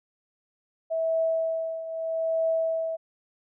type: tone with tremolo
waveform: sine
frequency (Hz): 651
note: E5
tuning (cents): -22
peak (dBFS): -21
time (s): 0.9-2.97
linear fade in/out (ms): 20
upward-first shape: triangle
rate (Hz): 0.79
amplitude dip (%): 75
effects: none